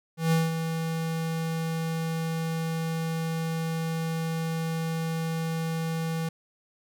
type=tone with ADSR envelope; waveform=square; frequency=163 Hz; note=E3; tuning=19 cents flat; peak=-20 dBFS; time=0.17-6.29 s; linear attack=150 ms; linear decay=190 ms; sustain=-8 dB; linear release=5 ms; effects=none